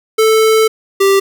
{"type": "tone pair in turn", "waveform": "square", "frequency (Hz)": [440, 392], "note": ["A4", "G4"], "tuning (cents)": [0, 0], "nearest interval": "major second", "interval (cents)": 200, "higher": "first", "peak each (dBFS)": -8, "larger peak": "neither", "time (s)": [[0.18, 0.68], [1, 1.2]], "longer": "first", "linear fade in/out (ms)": 10, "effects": []}